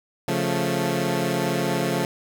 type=chord; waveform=15% pulse; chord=Db augmented; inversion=none; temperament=equal with one note detuned; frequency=138.59 / 175.32 / 220 Hz; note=Db3 / F3 / A3; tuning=0 / +7 / 0 cents; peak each=-20 / -19 / -21 dBFS; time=0.28-2.05 s; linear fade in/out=2 ms; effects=none